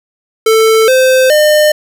square tone with pitch steps, 443.1 / 517.9 / 605.3 Hz, A4 / C5 / D#5, +12 / -18 / -48 cents, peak -6 dBFS, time 0.46-1.72 s, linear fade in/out 5 ms, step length 420 ms, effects none

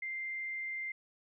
sine tone, 2093 Hz, C7, in tune, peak -36 dBFS, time 0.02-0.92 s, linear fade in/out 5 ms, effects none

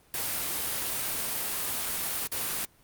white noise with dropouts, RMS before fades -31 dBFS, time 0.14-2.65 s, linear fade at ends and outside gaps 2 ms, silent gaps 2.272-2.318 s, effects pink hiss -61 dBFS RMS until 2.83 s + Opus 32 kbps

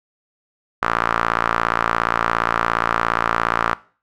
sawtooth tone with band-pass filter, 57.2 Hz, A#1, 32 cents flat, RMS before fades -20 dBFS, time 0.82-3.74 s, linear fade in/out 5 ms, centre 1300 Hz, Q 3.3, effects noise-tail reverb RT60 0.4 s tail -20 dB re dry

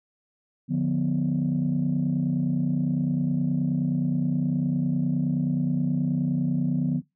sine chord, B diminished, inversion first, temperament just, 148.16 / 177.8 / 246.9 Hz, D3 / F3 / B3, +16 / +31 / 0 cents, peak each -25 dBFS, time 0.68-7.02 s, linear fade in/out 50 ms, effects noise-tail reverb RT60 0.2 s tail -22 dB re dry + tanh soft clip ceiling -16 dBFS

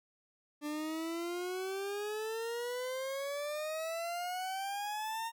40% pulse exponential sweep, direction up, 293.7 to 925 Hz, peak -35 dBFS, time 0.61-5.32 s, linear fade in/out 50 ms, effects none

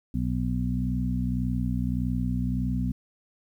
harmonic tone with a mistuned harmonic, 61.74 Hz, B1, in tune, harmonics 1 / 2 / 3 / 4, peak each -30 / -30 / -30 / -30 dBFS, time 0.14-2.92 s, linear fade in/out 5 ms, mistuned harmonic 1, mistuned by +16 cents, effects 10-bit

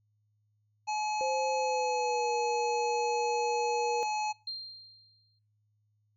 harmonic tone, 850 Hz, G#5, 40 cents sharp, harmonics 1 / 3 / 5 / 7 / 8, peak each -30 / -40 / -44 / -47 / -48 dBFS, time 0.87-4.33 s, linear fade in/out 20 ms
sine tone with pitch glide, 523.3 to 477.1 Hz, C5 to A#4, 0 to +40 cents, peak -31 dBFS, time 1.21-4.03 s, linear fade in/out 0 ms, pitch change -160 cents, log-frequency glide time 1.51-2.32 s
sine tone with exponential decay, 4186 Hz, C8, in tune, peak -33 dBFS, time 4.47-5.39 s, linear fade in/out 5 ms, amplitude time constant 200 ms
effects noise-tail reverb RT60 0.4 s tail -22 dB re dry + added 105 Hz sine -70 dBFS peak until 6.16 s

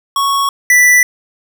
square tone pair in turn, 1108.7 / 1975.5 Hz, C#6 / B6, 0 / 0 cents, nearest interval minor seventh, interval 1000 cents, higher second, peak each -12 / -6 dBFS, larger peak second, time 0.16-0.49 / 0.7-1.03 s, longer neither, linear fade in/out 2 ms, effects none

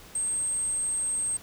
sine tone, 8372 Hz, C9, in tune, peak -23 dBFS, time 0.15-1.37 s, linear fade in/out 5 ms, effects tanh soft clip ceiling -25 dBFS + pink hiss -49 dBFS RMS until 1.42 s

